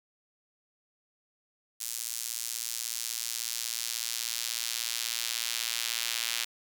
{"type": "tone with high-pass filter sweep", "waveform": "sawtooth", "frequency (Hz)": 116.4, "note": "A#2", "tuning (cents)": -2, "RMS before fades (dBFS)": -34, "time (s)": [1.8, 6.45], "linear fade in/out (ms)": 10, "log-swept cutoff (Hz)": [7000, 3100], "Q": 1, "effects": []}